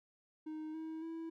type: tone with pitch steps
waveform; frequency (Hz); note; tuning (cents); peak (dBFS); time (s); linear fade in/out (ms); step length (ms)
triangle; 311.1 / 319.1 / 327.3; D#4 / D#4 / E4; 0 / +44 / -12; -39; 0.46-1.3; 10; 280
effects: none